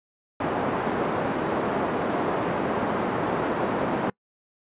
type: band-pass noise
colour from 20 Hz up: pink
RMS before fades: -26 dBFS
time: 0.4-4.1 s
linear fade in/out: 5 ms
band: 230 to 1100 Hz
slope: 12 dB/octave
effects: noise-tail reverb RT60 0.1 s tail -26 dB re dry + resampled to 8000 Hz